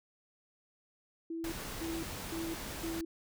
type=tone bursts; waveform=sine; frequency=329.6 Hz; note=E4; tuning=in tune; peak=-36 dBFS; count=4; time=1.3-3.05 s; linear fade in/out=5 ms; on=220 ms; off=290 ms
type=noise; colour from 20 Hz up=pink; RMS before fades=-42 dBFS; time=1.44-3.01 s; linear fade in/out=2 ms
effects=none